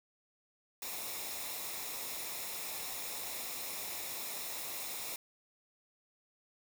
white noise with comb filter, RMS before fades -41 dBFS, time 0.82-5.16 s, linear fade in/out 2 ms, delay 0.65 ms, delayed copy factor -0.55, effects none

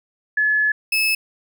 sine / 35% pulse tone pair in turn, 1712 / 2602 Hz, A6 / E7, -48 / -23 cents, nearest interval perfect fifth, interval 725 cents, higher second, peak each -15 dBFS, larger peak neither, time 0.37-0.72 / 0.92-1.15 s, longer first, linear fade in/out 5 ms, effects none

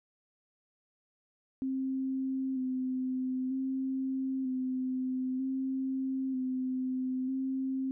sine tone with vibrato, 261 Hz, C4, 4 cents flat, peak -30 dBFS, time 1.62-7.91 s, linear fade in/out 0 ms, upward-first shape square, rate 0.53 Hz, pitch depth 23 cents each way, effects none

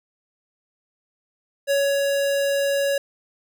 square tone with ADSR envelope, 559 Hz, C#5, 14 cents sharp, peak -18 dBFS, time 1.67-2.98 s, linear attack 36 ms, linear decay 290 ms, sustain -2 dB, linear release 3 ms, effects none

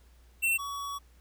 square tone pair in turn, 2704 / 1127.7 Hz, E7 / C#6, +43 / +29 cents, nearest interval octave + minor third, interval 1514 cents, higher first, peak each -25 / -35 dBFS, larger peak first, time 0.42-0.58 / 0.58-0.99 s, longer second, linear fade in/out 20 ms, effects added 60 Hz sine -56 dBFS peak until 1.2 s + pink hiss -66 dBFS RMS until 1.2 s

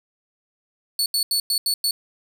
sawtooth tone bursts at uneven times, 4435 Hz, C#8, in tune, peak -16 dBFS, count 6, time 0.99-1.06 / 1.14-1.23 / 1.31-1.4 / 1.5-1.58 / 1.66-1.74 / 1.84-1.91 s, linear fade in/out 2 ms, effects none

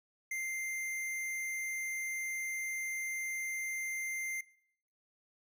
sine tone with hard clipping, 2093 Hz, C7, in tune, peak -36 dBFS, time 0.31-4.41 s, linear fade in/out 5 ms, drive 17 dB, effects noise-tail reverb RT60 0.7 s tail -22 dB re dry

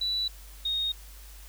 sine tone pair in turn, 3951 / 3722 Hz, B7 / A#7, 0 / -3 cents, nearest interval minor second, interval 103 cents, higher first, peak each -26 dBFS, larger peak neither, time 0.01-0.28 / 0.65-0.92 s, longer neither, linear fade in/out 5 ms, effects added 50 Hz sine -45 dBFS peak until 1.48 s + white hiss -52 dBFS RMS until 1.48 s

